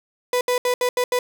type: tone bursts at uneven times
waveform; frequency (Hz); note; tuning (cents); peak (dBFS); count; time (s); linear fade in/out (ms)
35% pulse; 495.1; B4; +4; -16; 6; 0.33-0.41 / 0.48-0.58 / 0.65-0.74 / 0.81-0.89 / 0.97-1.04 / 1.12-1.19; 2
effects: none